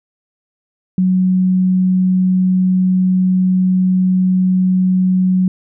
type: tone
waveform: sine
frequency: 185 Hz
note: F#3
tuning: in tune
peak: -10 dBFS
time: 0.98-5.48 s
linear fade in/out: 2 ms
effects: none